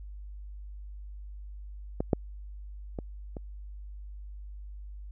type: clicks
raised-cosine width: 2 ms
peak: -15 / -9 / -21 / -25 dBFS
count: 4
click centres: 2.005 / 2.132 / 2.988 / 3.368 s
effects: added 50 Hz sine -40 dBFS peak until 5.11 s